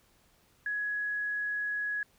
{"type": "tone", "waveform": "sine", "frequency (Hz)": 1676, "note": "G#6", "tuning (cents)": 15, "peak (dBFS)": -30, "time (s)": [0.66, 2.03], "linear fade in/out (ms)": 2, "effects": ["pink hiss -66 dBFS RMS until 2.18 s"]}